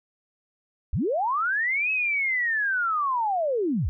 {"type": "linear two-way sweep", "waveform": "sine", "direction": "up then down", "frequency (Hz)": [41.2, 2588, 49.68], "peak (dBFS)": -22, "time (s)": [0.93, 3.89], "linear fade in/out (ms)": 0, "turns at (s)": 1.91, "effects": []}